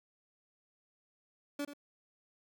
30% pulse tone with echo, 287.8 Hz, D4, 35 cents flat, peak -32 dBFS, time 1.59-1.65 s, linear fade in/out 5 ms, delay 85 ms, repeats 1, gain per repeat -11 dB, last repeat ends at 1.735 s, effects none

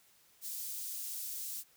white high-pass noise, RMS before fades -41 dBFS, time 0.41-1.64 s, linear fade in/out 50 ms, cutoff 6000 Hz, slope 12 dB/octave, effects white hiss -66 dBFS RMS until 1.76 s

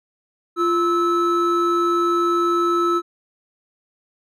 triangle tone pair together, 345.9 / 1306 Hz, F4 / E6, -17 / -17 cents, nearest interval octave + major seventh, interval 2300 cents, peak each -17 dBFS, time 0.56-3.02 s, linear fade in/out 50 ms, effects none

